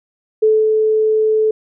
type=tone with ADSR envelope; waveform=sine; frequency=434.7 Hz; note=A4; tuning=21 cents flat; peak=-8 dBFS; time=0.42-1.51 s; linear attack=11 ms; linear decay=230 ms; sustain=-3 dB; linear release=4 ms; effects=none